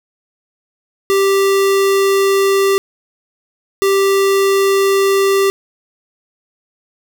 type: tone pair in turn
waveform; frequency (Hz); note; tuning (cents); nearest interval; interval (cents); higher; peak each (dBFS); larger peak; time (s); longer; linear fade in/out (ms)
square; 392 / 392; G4 / G4; 0 / 0; unison; 0; neither; -11; neither; 1.1-2.78 / 3.82-5.5; neither; 0
effects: none